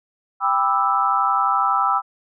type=chord; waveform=sine; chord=E minor seventh; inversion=first; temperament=just; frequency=791.1 / 988.9 / 1186.7 / 1318.5 Hz; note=G5 / B5 / D6 / E6; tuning=+16 / +2 / +18 / 0 cents; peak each=-22 / -23 / -24 / -19 dBFS; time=0.4-2.02 s; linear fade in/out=50 ms; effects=none